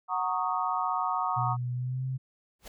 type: chord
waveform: sine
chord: D# minor seventh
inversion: first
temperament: equal with one note detuned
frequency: 740 / 926.4 / 1108.7 / 1244.5 Hz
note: F#5 / A#5 / C#6 / D#6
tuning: 0 / -11 / 0 / 0 cents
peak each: -32 dBFS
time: 0.08-1.57 s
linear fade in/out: 50 ms
type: tone with pitch glide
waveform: sine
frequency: 123.47 to 130.74 Hz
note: B2 to C3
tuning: 0 to -1 cents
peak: -29 dBFS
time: 1.36-2.18 s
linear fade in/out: 20 ms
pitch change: +99 cents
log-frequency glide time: 1.73-2.05 s
type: noise with exponential growth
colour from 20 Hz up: pink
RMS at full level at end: -38 dBFS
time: 2.59-2.68 s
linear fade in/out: 5 ms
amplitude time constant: 18 ms
effects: none